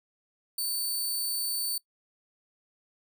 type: tone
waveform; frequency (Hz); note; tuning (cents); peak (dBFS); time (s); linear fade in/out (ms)
10% pulse; 4530; C#8; +37; -22; 0.58-1.78; 5
effects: noise-tail reverb RT60 0.1 s tail -24 dB re dry